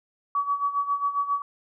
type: tone with tremolo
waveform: sine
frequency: 1137 Hz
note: C#6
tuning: 44 cents sharp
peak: -20 dBFS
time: 0.35-1.42 s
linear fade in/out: 2 ms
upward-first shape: sine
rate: 7.4 Hz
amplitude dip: 75%
effects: none